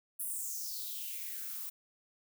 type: noise with high-pass filter sweep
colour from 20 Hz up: violet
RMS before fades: -40 dBFS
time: 0.19-1.7 s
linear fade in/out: 10 ms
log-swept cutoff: 11000 to 1000 Hz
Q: 4.7
effects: none